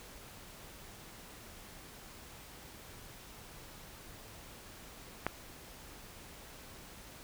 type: click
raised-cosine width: 0.5 ms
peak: -16 dBFS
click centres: 5.266 s
effects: pink hiss -52 dBFS RMS until 7.23 s